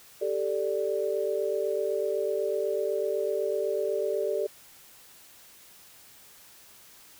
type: chord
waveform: sine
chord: G suspended second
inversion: none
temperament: equal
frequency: 392 / 440 / 587.3 Hz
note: G4 / A4 / D5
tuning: 0 / 0 / 0 cents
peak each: -30 dBFS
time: 0.21-4.47 s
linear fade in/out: 10 ms
effects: white hiss -53 dBFS RMS until 7.19 s